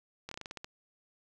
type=slowing click train; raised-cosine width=0.2 ms; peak=-24 dBFS; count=9; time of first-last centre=0.29-0.645 s; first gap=24 ms; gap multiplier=1.17; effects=11-bit